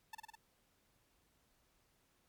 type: tone with echo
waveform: sawtooth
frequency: 884 Hz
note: A5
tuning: 8 cents sharp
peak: -40 dBFS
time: 0.13-0.15 s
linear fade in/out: 5 ms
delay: 51 ms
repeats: 4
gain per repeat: -2 dB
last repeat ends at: 0.354 s
effects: pink hiss -75 dBFS RMS until 2.28 s + MP3 96 kbps